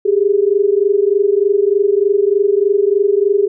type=tone pair together; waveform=sine; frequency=392 / 415.3 Hz; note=G4 / G#4; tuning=0 / 0 cents; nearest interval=minor second; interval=100 cents; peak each=-13 dBFS; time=0.05-3.48 s; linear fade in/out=10 ms; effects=none